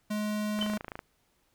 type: tone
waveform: square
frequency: 210.8 Hz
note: G#3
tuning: 26 cents sharp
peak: -30 dBFS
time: 0.1-0.78 s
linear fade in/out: 10 ms
type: click train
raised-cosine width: 0.5 ms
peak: -23 dBFS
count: 12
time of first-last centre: 0.59-0.991 s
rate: 27.4 Hz
type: tone with exponential decay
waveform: sine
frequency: 3071 Hz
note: G7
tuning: 36 cents flat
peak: -26 dBFS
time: 0.61-0.73 s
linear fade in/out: 5 ms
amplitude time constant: 24 ms
effects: pink hiss -71 dBFS RMS until 1.54 s